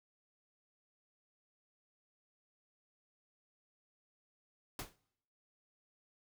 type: noise with exponential decay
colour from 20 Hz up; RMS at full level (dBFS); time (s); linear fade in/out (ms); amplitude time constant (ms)
pink; -38; 4.79-4.96; 2; 35
effects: noise-tail reverb RT60 0.8 s tail -24 dB re dry